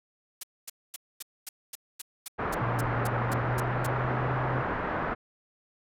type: noise bursts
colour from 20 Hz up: blue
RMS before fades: -34 dBFS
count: 14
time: 0.41-3.866 s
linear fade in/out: 5 ms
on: 24 ms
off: 240 ms
type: low-pass noise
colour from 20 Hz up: white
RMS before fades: -31 dBFS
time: 2.38-5.15 s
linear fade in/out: 20 ms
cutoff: 1500 Hz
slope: 24 dB/octave
type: tone with pitch glide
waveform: sine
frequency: 118.8 to 127.33 Hz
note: A#2 to C3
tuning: +33 to -47 cents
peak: -29 dBFS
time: 2.61-4.62 s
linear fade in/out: 10 ms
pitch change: +120 cents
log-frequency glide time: 3.03-4.34 s
effects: low-pass 12000 Hz 12 dB/octave